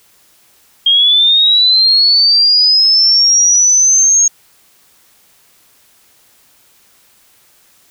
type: linear sweep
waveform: sine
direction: up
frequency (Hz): 3212 to 6570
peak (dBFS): -6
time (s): 0.86-4.28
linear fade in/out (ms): 5
effects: white hiss -50 dBFS RMS until 7.9 s